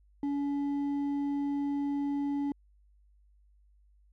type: tone with hard clipping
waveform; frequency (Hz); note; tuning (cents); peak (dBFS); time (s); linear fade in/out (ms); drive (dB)
sine; 283.8; C#4; +41; -30; 0.23-2.52; 2; 4
effects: added 50 Hz sine -60 dBFS peak until 4.12 s